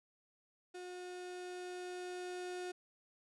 35% pulse tone with level ramp, 361 Hz, F#4, 43 cents flat, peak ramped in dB -44 to -39 dBFS, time 0.74-2.72 s, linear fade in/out 10 ms, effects resampled to 24000 Hz

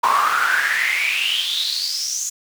brown noise with high-pass filter sweep, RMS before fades -20 dBFS, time 0.03-2.3 s, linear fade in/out 10 ms, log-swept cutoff 990 to 6800 Hz, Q 9.6, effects none

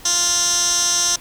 15% pulse tone with band-pass filter, 349.2 Hz, F4, in tune, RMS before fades -18 dBFS, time 0.05-1.16 s, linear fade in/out 5 ms, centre 6100 Hz, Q 3.7, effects pink hiss -42 dBFS RMS until 1.2 s

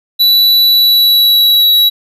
square tone with pitch glide, 3951 to 3899 Hz, B7 to B7, 0 to -23 cents, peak -6 dBFS, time 0.19-1.9 s, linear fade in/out 20 ms, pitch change -23 cents, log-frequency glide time 0.63-1.7 s, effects none

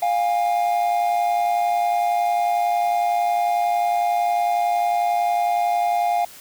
triangle tone pair together, 704 / 815 Hz, F5 / G#5, +14 / -33 cents, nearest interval minor third, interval 253 cents, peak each -17 / -21 dBFS, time 0.02-6.25 s, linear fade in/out 5 ms, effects white hiss -43 dBFS RMS until 6.4 s

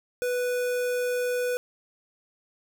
square tone with notch filter, 493.9 Hz, B4, in tune, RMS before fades -27 dBFS, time 0.22-1.57 s, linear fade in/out 0 ms, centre 4000 Hz, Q 1.6, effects none

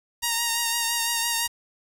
5% pulse tone with vibrato, 932.3 Hz, A#5, in tune, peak -11 dBFS, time 0.22-1.48 s, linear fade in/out 20 ms, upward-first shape triangle, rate 5.9 Hz, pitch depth 32 cents each way, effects 7-bit

